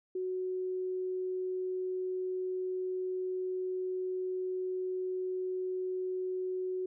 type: tone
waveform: sine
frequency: 370 Hz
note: F#4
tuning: in tune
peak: -32 dBFS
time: 0.15-6.86 s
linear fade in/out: 5 ms
effects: none